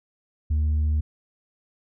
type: tone with tanh clipping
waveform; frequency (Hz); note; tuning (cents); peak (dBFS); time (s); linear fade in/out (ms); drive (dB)
sine; 76.2; D#2; -36; -20; 0.5-1.01; 10; 2
effects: none